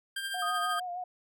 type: tone with tremolo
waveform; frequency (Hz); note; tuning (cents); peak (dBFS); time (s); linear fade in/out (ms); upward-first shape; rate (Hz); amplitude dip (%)
25% pulse; 1589; G6; +23; -28; 0.16-0.8; 5; sine; 13; 45
type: tone with vibrato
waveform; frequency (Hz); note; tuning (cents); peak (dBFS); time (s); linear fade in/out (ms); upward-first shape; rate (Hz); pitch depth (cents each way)
sine; 716; F5; +43; -34; 0.34-1.04; 5; sine; 6.5; 42
type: tone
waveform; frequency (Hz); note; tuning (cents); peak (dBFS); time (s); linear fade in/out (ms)
sine; 1244.5; D#6; 0; -30; 0.42-0.79; 5
effects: none